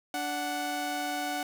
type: tone pair together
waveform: sawtooth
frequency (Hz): 291.5 / 740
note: D4 / F#5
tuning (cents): -13 / 0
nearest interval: octave + major third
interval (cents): 1613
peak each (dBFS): -32 / -28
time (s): 0.14-1.43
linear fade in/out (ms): 2
effects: none